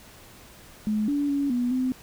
sine tone with pitch steps, 213.3 / 287.4 / 282 / 244.3 / 256.5 Hz, G#3 / D4 / C#4 / B3 / C4, +46 / -37 / +30 / -19 / -34 cents, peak -22 dBFS, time 0.87-1.92 s, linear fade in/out 0 ms, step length 210 ms, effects pink hiss -49 dBFS RMS until 2.02 s

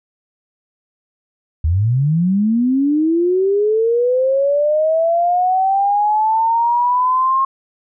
sine linear sweep, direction up, 73.42 to 1077 Hz, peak -12 dBFS, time 1.64-7.45 s, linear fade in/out 5 ms, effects none

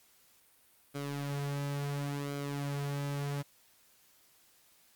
sawtooth tone with flanger, 142.2 Hz, C#3, 45 cents sharp, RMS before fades -36 dBFS, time 0.94-3.43 s, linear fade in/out 20 ms, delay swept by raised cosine 1.1 to 4.3 ms, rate 0.71 Hz, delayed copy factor -0.6, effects white hiss -65 dBFS RMS until 4.95 s + Opus 48 kbps

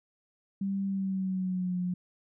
sine tone with pitch glide, 196 to 179.73 Hz, G3 to F3, 0 to +50 cents, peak -28 dBFS, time 0.61-1.94 s, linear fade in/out 5 ms, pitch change -150 cents, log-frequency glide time 0.86-1.78 s, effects none

